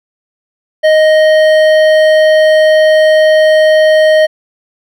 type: tone with hard clipping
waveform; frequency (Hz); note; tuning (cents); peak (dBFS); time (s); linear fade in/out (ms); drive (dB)
sine; 623; D#5; +2; -6; 0.83-4.27; 20; 11
effects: none